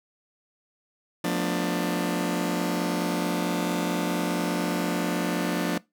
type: chord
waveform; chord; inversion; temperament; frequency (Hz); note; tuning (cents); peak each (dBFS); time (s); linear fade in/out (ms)
sawtooth; B half-diminished seventh; second; just; 177.8 / 222.2 / 246.9 / 296.3; F3 / A3 / B3 / D4; +31 / +17 / 0 / +15; -24 / -29 / -29 / -25; 1.24-5.78; 5
effects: noise-tail reverb RT60 0.2 s tail -22 dB re dry